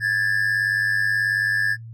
triangle tone pair together, 1656 / 1754.5 Hz, G#6 / A6, -5 / -5 cents, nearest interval minor second, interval 100 cents, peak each -20 dBFS, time 0-1.77 s, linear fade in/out 50 ms, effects noise-tail reverb RT60 0.1 s tail -17 dB re dry + added 114 Hz sine -35 dBFS peak until 1.93 s

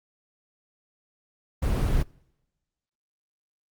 brown noise, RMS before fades -23 dBFS, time 1.62-2.03 s, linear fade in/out 10 ms, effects noise-tail reverb RT60 1.0 s tail -26 dB re dry + Opus 24 kbps

